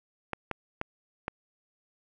clicks, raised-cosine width 0.5 ms, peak -16 dBFS, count 4, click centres 0.333 / 0.513 / 0.814 / 1.281 s, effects none

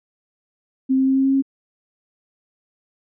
sine tone with pitch steps, 263.4 / 264.9 / 266.5 / 268 / 269.6 / 271.1 Hz, C4 / C4 / C4 / C4 / C#4 / C#4, +12 / +22 / +32 / +42 / -48 / -38 cents, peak -14 dBFS, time 0.89-1.424 s, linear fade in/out 20 ms, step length 89 ms, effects none

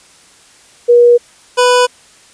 sine / 25% pulse tone pair in turn, 480 / 495.2 Hz, B4 / B4, -49 / +5 cents, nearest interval minor second, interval 54 cents, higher second, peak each -3 dBFS, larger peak neither, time 0.88-1.18 / 1.57-1.87 s, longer neither, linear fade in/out 20 ms, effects white hiss -44 dBFS RMS until 2.33 s + resampled to 22050 Hz

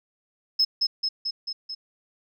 sine tone with echo, 5180 Hz, E8, 31 cents flat, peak -16 dBFS, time 0.59-0.65 s, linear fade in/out 10 ms, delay 220 ms, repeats 5, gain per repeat -3 dB, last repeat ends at 1.75 s, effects tanh soft clip ceiling -13 dBFS

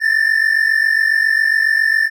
triangle tone pair together, 1756 / 1803.3 Hz, A6 / A6, -4 / +42 cents, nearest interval unison, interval 46 cents, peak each -13 / -13 dBFS, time 0-2.1 s, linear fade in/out 50 ms, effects none

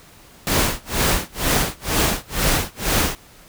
pink noise with tremolo, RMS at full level -17 dBFS, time 0.47-3.15 s, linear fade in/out 0 ms, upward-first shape sine, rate 2.1 Hz, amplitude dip 100%, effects pink hiss -47 dBFS RMS until 3.48 s

